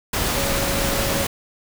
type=tone in noise; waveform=sine; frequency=554.4 Hz; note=C#5; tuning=in tune; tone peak=-27 dBFS; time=0.36-1.24 s; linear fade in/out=5 ms; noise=pink; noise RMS=-22 dBFS; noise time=0.13-1.27 s; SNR=-8 dB; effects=none